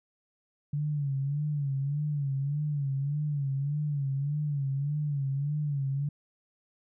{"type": "tone with vibrato", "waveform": "sine", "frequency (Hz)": 142.9, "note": "D3", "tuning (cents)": -47, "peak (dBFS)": -27, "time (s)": [0.73, 6.09], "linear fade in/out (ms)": 5, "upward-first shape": "sine", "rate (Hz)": 1.7, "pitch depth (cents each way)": 89, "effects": []}